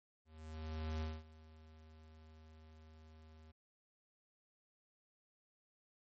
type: tone with ADSR envelope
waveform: square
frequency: 78.7 Hz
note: D#2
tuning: 20 cents sharp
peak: -38 dBFS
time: 0.25-3.52 s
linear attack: 760 ms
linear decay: 220 ms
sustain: -20 dB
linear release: 13 ms
effects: MP3 32 kbps